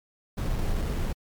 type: noise with sample-and-hold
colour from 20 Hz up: brown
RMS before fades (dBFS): -27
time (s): 0.37-1.13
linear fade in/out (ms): 10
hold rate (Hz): 4900
effects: MP3 96 kbps